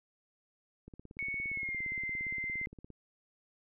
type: click train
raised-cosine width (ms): 3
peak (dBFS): -36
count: 36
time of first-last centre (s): 0.88-2.903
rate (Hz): 17.3
type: tone with pitch glide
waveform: sine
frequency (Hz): 2217 to 2081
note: C#7 to C7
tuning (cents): 0 to -10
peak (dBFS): -34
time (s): 1.19-2.66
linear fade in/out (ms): 0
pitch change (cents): -110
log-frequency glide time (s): 1.49-1.82
effects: none